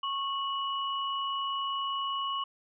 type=tone pair together; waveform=sine; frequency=1100 / 2935 Hz; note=C#6 / F#7; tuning=-14 / -15 cents; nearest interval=octave + perfect fourth; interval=1699 cents; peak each=-31 / -35 dBFS; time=0.03-2.44 s; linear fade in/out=5 ms; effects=none